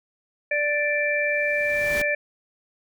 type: harmonic tone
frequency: 587.3 Hz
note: D5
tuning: in tune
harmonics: 1 / 3 / 4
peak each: -25 / -25 / -25 dBFS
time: 0.51-2.15 s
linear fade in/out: 5 ms
type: noise with exponential growth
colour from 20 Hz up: pink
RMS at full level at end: -30 dBFS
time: 1.14-2.02 s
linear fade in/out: 5 ms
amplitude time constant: 190 ms
effects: none